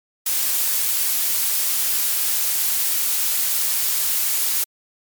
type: noise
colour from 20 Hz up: blue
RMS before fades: -20 dBFS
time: 0.26-4.64 s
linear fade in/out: 5 ms
effects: MP3 96 kbps